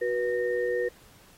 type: tone cluster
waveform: sine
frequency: 369.2 / 486.9 / 1840 Hz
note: F#4 / B4 / A#6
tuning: -4 / -25 / -23 cents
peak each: -31 / -26 / -35 dBFS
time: 0.01-0.89 s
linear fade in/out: 10 ms
effects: pink hiss -56 dBFS RMS until 1.37 s + AAC 48 kbps